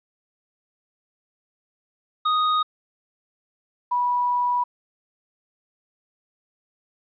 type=tone pair in turn; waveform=square / sine; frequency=1244.5 / 978.1 Hz; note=D#6 / B5; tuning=0 / -17 cents; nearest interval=major third; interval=417 cents; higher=first; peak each=-19 dBFS; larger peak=neither; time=2.25-2.63 / 3.91-4.64 s; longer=second; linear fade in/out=10 ms; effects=resampled to 11025 Hz + 10-bit